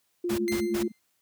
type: tone with vibrato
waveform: sine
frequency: 348.5 Hz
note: F4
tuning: 4 cents flat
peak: -26 dBFS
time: 0.24-0.88 s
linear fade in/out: 5 ms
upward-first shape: sine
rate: 12 Hz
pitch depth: 18 cents each way
type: noise bursts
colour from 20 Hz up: pink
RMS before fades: -35 dBFS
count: 3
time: 0.29-0.832 s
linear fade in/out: 10 ms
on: 94 ms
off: 130 ms
type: tone with tremolo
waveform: sine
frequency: 216.1 Hz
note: A3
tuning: 31 cents flat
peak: -27 dBFS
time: 0.3-0.92 s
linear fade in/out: 10 ms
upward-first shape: sine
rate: 9.7 Hz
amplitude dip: 95%
type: tone with exponential decay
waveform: sawtooth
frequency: 2084 Hz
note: C7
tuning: 7 cents flat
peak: -27 dBFS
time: 0.48-0.99 s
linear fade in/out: 0 ms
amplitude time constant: 110 ms
effects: white hiss -72 dBFS RMS until 1.21 s + high-pass 60 Hz 12 dB/octave